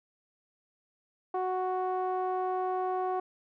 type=tone with low-pass filter; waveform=sawtooth; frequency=370 Hz; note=F#4; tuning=in tune; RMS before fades=-31 dBFS; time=1.34-3.2 s; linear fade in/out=5 ms; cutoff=910 Hz; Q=6.5; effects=none